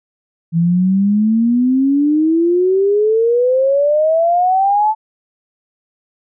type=exponential sweep; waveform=sine; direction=up; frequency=163.7 to 880 Hz; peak=-10 dBFS; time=0.52-4.95 s; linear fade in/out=50 ms; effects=none